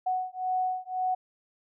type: beating tone pair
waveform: sine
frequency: 740 / 741.9 Hz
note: F#5 / F#5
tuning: 0 / +4 cents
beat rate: 1.9 Hz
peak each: -30 dBFS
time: 0.06-1.15 s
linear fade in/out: 10 ms
effects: none